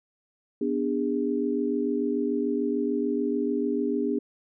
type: chord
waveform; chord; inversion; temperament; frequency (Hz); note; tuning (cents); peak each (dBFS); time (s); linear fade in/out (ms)
sine; G# diminished; first; equal with one note detuned; 246.9 / 293.7 / 406.5; B3 / D4 / G#4; 0 / 0 / -37; -28; 0.61-4.19; 5
effects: none